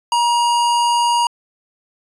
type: tone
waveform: square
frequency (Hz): 950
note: A#5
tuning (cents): +33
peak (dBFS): -14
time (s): 0.12-1.27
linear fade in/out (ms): 2
effects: resampled to 24000 Hz